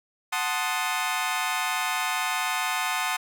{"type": "chord", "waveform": "20% pulse", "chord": "F# diminished seventh", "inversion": "none", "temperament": "equal", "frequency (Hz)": [740, 880, 1046.5, 1244.5], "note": ["F#5", "A5", "C6", "Eb6"], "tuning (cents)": [0, 0, 0, 0], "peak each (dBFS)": -26, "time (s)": [0.32, 3.17], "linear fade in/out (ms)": 10, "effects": []}